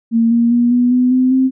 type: tone with pitch steps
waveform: sine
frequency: 229.3 / 234.4 / 239.6 / 244.9 / 250.3 / 255.9 / 261.6 Hz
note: A#3 / A#3 / A#3 / B3 / B3 / C4 / C4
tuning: -28 / +10 / +48 / -14 / +23 / -38 / 0 cents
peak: -9 dBFS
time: 0.11-1.51 s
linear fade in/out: 50 ms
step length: 200 ms
effects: none